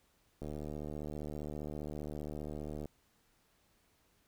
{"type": "click train", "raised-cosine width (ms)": 2, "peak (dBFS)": -29, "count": 184, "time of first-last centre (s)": [0.42, 2.857], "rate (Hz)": 75.1, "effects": ["pink hiss -72 dBFS RMS until 4.27 s"]}